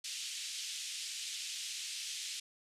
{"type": "band-pass noise", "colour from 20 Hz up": "pink", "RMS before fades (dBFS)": -42, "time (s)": [0.04, 2.4], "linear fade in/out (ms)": 5, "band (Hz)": [2800, 8500], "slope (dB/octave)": 24, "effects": ["resampled to 32000 Hz"]}